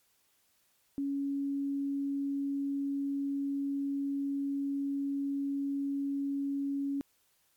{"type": "tone", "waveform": "sine", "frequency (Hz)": 279, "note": "C#4", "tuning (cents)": 11, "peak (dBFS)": -30, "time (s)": [0.98, 7.01], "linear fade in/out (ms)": 0, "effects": ["white hiss -71 dBFS RMS until 7.56 s", "MP3 96 kbps"]}